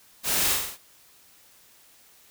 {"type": "noise with echo", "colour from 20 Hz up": "white", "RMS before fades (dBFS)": -26, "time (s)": [0.23, 0.57], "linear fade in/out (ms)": 50, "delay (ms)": 42, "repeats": 5, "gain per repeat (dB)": -3, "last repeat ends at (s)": 0.78, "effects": ["white hiss -56 dBFS RMS until 2.3 s"]}